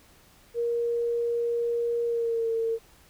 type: tone with pitch glide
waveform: sine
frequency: 470.8 to 454.2 Hz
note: A#4 to A#4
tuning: +17 to -45 cents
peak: -24 dBFS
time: 0.54-2.79 s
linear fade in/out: 50 ms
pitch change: -62 cents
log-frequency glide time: 2.05-2.5 s
effects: pink hiss -57 dBFS RMS until 3.09 s